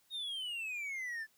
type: exponential sweep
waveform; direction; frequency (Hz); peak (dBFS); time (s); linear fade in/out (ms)
triangle; down; 3765 to 1729; -36; 0.1-1.27; 50
effects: white hiss -71 dBFS RMS until 1.37 s